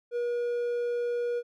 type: tone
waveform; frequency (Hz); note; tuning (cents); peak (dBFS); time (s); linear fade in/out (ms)
triangle; 480; B4; -49; -25; 0.11-1.43; 50
effects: none